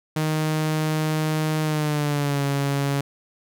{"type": "tone with pitch glide", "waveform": "sawtooth", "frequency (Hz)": [155.56, 140.2], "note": ["D#3", "C#3"], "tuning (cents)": [0, 20], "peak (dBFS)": -17, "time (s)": [0.16, 3.01], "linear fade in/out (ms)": 5, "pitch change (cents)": -180, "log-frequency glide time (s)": [1.62, 2.43], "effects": []}